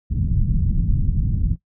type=low-pass noise; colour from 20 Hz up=pink; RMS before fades=-19 dBFS; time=0.1-1.56 s; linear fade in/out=20 ms; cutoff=170 Hz; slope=24 dB/octave; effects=noise-tail reverb RT60 0.1 s tail -17 dB re dry